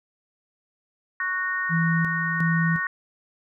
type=chord; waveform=sine; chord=F# major; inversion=second; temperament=just; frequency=1110 / 1480 / 1850 Hz; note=C#6 / F#6 / A#6; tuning=+2 / 0 / -14 cents; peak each=-31 / -29 / -26 dBFS; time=1.2-2.87 s; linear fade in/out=2 ms
type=tone with tremolo; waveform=sine; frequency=164.81 Hz; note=E3; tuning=in tune; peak=-20 dBFS; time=1.69-2.8 s; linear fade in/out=50 ms; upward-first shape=square; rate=1.4 Hz; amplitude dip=60%
effects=none